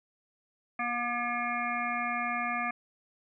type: harmonic tone with a mistuned harmonic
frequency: 239.6 Hz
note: A#3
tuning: 48 cents sharp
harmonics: 1 / 3 / 5 / 7 / 9 / 10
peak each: -39 / -35 / -34 / -38 / -36 / -39 dBFS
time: 0.79-2.71 s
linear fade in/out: 5 ms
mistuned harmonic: 7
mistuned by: +26 cents
effects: none